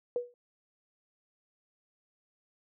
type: tone with exponential decay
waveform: sine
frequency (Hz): 486.3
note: B4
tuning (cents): -27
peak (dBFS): -25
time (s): 0.16-0.34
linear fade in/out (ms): 1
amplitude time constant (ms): 39
effects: none